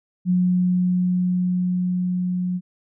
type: tone with level ramp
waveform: sine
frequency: 180.7 Hz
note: F#3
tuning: 41 cents flat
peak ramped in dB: -15 to -21 dBFS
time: 0.25-2.61 s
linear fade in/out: 50 ms
effects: none